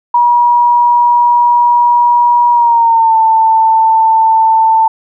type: tone with pitch glide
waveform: sine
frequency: 960 to 890.6 Hz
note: B5 to A5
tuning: -49 to +21 cents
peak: -5 dBFS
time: 0.14-4.88 s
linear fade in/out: 5 ms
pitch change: -130 cents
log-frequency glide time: 2.51-3.16 s
effects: none